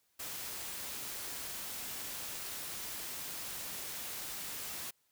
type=noise; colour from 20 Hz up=white; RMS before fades=-42 dBFS; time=0.19-4.91 s; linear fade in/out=10 ms; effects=white hiss -75 dBFS RMS until 5.11 s